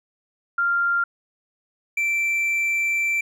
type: tone pair in turn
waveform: sine / triangle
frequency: 1392 / 2341 Hz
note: F6 / D7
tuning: -6 / -6 cents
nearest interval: major sixth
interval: 900 cents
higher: second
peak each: -18 dBFS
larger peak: neither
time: 0.58-1.04 / 1.97-3.21 s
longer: second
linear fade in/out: 5 ms
effects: none